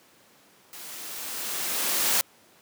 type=noise with level ramp; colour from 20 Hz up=white; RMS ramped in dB=-42 to -22 dBFS; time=0.73-2.21 s; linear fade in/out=0 ms; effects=pink hiss -57 dBFS RMS until 2.61 s + high-pass 200 Hz 12 dB/octave